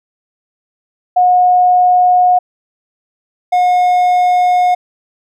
sine / triangle tone pair in turn, 724 / 721.4 Hz, F#5 / F#5, -38 / -44 cents, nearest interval unison, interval 6 cents, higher first, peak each -6 dBFS, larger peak neither, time 1.16-2.39 / 3.52-4.75 s, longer neither, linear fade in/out 10 ms, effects none

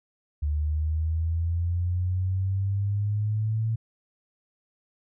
sine exponential sweep, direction up, 73.42 to 113 Hz, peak -23 dBFS, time 0.42-3.76 s, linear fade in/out 10 ms, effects none

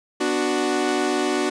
sawtooth chord, B minor, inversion none, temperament equal with one note detuned, 246.9 / 294.7 / 370 Hz, B3 / D4 / F#4, 0 / +6 / 0 cents, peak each -24 / -20 / -19 dBFS, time 0.2-1.5 s, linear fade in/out 10 ms, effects resampled to 22050 Hz

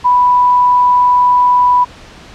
sine tone, 987.8 Hz, B5, in tune, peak -6 dBFS, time 0.04-1.85 s, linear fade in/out 20 ms, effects pink hiss -36 dBFS RMS until 2.34 s + low-pass 5000 Hz 12 dB/octave

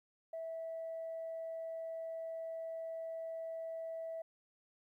sine tone, 654 Hz, E5, 14 cents flat, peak -39 dBFS, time 0.33-4.22 s, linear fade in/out 5 ms, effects tanh soft clip ceiling -36 dBFS + 13-bit

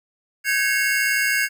square tone cluster, 1542 / 1661 / 2182 / 2756 Hz, G6 / G#6 / C#7 / F7, -29 / 0 / -28 / -24 cents, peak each -25 / -23 / -24 / -29 dBFS, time 0.44-1.49 s, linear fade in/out 50 ms, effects none

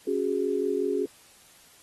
sine chord, C# suspended fourth, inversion none, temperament equal, 277.2 / 370 / 415.3 Hz, C#4 / F#4 / G#4, 0 / 0 / 0 cents, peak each -31 / -28 / -27 dBFS, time 0.07-1.06 s, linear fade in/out 5 ms, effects white hiss -55 dBFS RMS until 1.82 s + AAC 32 kbps

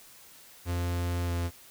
45% pulse tone with pitch glide, 87.31 to 86.16 Hz, F2 to F2, 0 to -23 cents, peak -28 dBFS, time 0.65-1.51 s, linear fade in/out 50 ms, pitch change -23 cents, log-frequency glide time 1.23-1.31 s, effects white hiss -53 dBFS RMS until 1.7 s

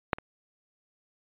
clicks, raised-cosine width 0.5 ms, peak -7 / -26 dBFS, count 2, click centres 0.132 / 0.185 s, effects resampled to 8000 Hz

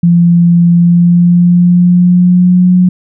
sine tone with pitch glide, 171.9 to 181.18 Hz, F3 to F#3, -27 to -36 cents, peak -3 dBFS, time 0.03-2.89 s, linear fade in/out 5 ms, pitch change +91 cents, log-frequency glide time 0.71-2.73 s, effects none

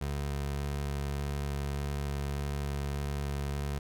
25% pulse tone with vibrato, 70.9 Hz, C#2, 40 cents sharp, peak -28 dBFS, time 0.01-3.79 s, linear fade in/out 5 ms, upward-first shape square, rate 1.7 Hz, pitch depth 9 cents each way, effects none

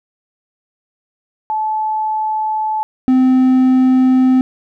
sine / triangle tone pair in turn, 866 / 257.9 Hz, A5 / C4, -28 / -25 cents, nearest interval octave + major sixth, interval 2097 cents, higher first, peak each -15 / -6 dBFS, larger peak second, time 1.5-2.83 / 3.08-4.41 s, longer neither, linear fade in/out 0 ms, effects none

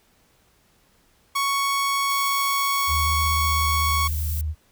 sawtooth tone, 1111 Hz, C#6, 4 cents sharp, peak -17 dBFS, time 1.35-4.08 s, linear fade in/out 10 ms
violet noise, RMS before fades -33 dBFS, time 2.1-4.41 s, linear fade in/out 0 ms
sine tone with vibrato, 77.2 Hz, D#2, 13 cents flat, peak -23 dBFS, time 2.87-4.55 s, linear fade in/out 50 ms, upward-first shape sine, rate 16 Hz, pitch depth 54 cents each way
effects pink hiss -61 dBFS RMS until 4.71 s

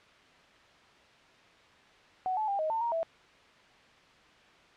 sine tone with pitch steps, 745 / 864 / 797 / 626 / 898 / 938 / 658 Hz, F#5 / A5 / G5 / D#5 / A5 / A#5 / E5, +12 / -32 / +28 / +10 / +35 / +11 / -3 cents, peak -28 dBFS, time 2.26-3.03 s, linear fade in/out 0 ms, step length 110 ms, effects white hiss -58 dBFS RMS until 4.76 s + low-pass 3000 Hz 12 dB/octave

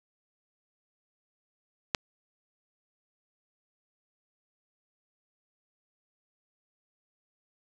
click, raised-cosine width 0.2 ms, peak -7 dBFS, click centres 1.948 s, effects none

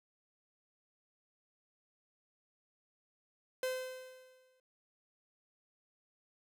45% pulse tone with exponential decay, 514 Hz, C5, 31 cents flat, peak -32 dBFS, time 3.63-4.6 s, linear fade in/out 2 ms, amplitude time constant 210 ms, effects none

